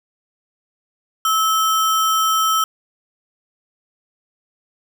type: tone with sample-and-hold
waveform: sine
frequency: 1300 Hz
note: E6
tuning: 24 cents flat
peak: -14 dBFS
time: 1.25-2.64 s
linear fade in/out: 2 ms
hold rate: 4410 Hz
effects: none